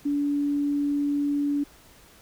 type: tone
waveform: sine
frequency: 287.5 Hz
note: D4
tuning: 37 cents flat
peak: -22 dBFS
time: 0.05-1.64 s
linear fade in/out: 10 ms
effects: pink hiss -53 dBFS RMS until 2.21 s